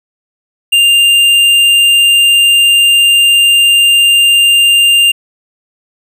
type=tone with tanh clipping; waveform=sine; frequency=2797 Hz; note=F7; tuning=2 cents sharp; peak=-6 dBFS; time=0.72-5.12 s; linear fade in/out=10 ms; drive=11 dB; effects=none